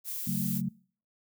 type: noise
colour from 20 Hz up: violet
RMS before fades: -36 dBFS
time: 0.04-0.62 s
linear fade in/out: 50 ms
type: chord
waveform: sine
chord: F# minor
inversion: second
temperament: just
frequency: 138.75 / 185 / 222 Hz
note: C#3 / F#3 / A3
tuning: +2 / 0 / +16 cents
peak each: -35 / -31 / -34 dBFS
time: 0.27-0.69 s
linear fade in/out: 5 ms
effects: noise-tail reverb RT60 0.5 s tail -25 dB re dry